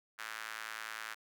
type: tone with high-pass filter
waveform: square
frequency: 55 Hz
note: A1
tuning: in tune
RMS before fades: -44 dBFS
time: 0.18-1.15 s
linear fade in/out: 20 ms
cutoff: 1500 Hz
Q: 2.3
effects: none